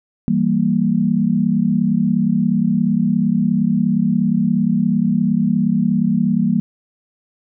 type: chord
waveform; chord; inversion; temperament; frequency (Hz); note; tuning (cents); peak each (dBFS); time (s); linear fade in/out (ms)
sine; E diminished; none; equal; 164.81 / 196 / 233.1; E3 / G3 / Bb3; 0 / 0 / 0; -20 / -17 / -17; 0.28-6.6; 0
effects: none